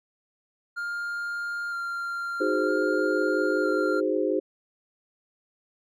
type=tone with vibrato; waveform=triangle; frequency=1396.9 Hz; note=F6; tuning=in tune; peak=-27 dBFS; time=0.76-4.01 s; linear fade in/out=20 ms; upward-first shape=square; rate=0.52 Hz; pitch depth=11 cents each way
type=chord; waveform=sine; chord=Ab dominant seventh; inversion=second; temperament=equal; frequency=311.1 / 370 / 415.3 / 523.3 Hz; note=Eb4 / Gb4 / Ab4 / C5; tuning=0 / 0 / 0 / 0 cents; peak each=-28 dBFS; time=2.4-4.4 s; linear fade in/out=10 ms
effects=none